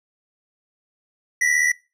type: tone pair together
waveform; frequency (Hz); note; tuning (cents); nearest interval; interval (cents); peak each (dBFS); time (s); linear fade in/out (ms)
square; 1905.7 / 1982; A#6 / B6; +38 / +6; minor second; 68; -22 / -19; 1.41-1.72; 5
effects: noise-tail reverb RT60 0.3 s tail -23 dB re dry + low-pass 10000 Hz 12 dB/octave